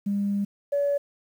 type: tone pair in turn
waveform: sine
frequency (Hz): 201.4 / 569.6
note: G3 / C#5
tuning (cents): +47 / +47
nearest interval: octave + tritone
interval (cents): 1800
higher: second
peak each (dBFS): -22 / -20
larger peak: second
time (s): 0.06-0.45 / 0.72-0.98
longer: first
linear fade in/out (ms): 10
effects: tanh soft clip ceiling -17 dBFS + 9-bit